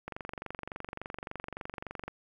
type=click train; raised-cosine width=0.5 ms; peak=-23 dBFS; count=48; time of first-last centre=0.08-2.08 s; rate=23.5 Hz; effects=10-bit